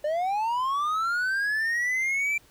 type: linear sweep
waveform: triangle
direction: up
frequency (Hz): 584 to 2358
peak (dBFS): -22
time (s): 0.04-2.38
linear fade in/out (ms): 5
effects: pink hiss -58 dBFS RMS until 2.5 s